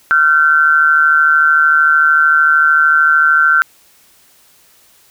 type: tone pair together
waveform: sine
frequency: 1378.7 / 1532 Hz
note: F6 / G6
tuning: -23 / -40 cents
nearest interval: major second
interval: 183 cents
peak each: -10 dBFS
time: 0.11-3.62 s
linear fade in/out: 0 ms
effects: white hiss -49 dBFS RMS until 5.1 s